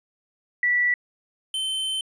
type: tone pair in turn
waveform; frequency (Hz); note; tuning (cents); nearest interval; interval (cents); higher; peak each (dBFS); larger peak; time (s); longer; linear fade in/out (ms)
sine / square; 1957 / 3083; B6 / G7; -16 / -29; minor sixth; 787; second; -18 / -25; first; 0.63-0.94 / 1.54-2.01; second; 2
effects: resampled to 22050 Hz